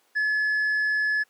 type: tone with tanh clipping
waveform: sine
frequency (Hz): 1712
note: A6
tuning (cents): -48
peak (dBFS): -22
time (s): 0.15-1.24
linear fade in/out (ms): 20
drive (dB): 2
effects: pink hiss -64 dBFS RMS until 1.29 s + high-pass 400 Hz 12 dB/octave